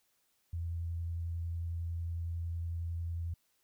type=tone with vibrato; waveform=sine; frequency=84.3 Hz; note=E2; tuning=39 cents sharp; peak=-34 dBFS; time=0.53-3.34 s; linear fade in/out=5 ms; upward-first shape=sine; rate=11 Hz; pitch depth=11 cents each way; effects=white hiss -75 dBFS RMS until 3.63 s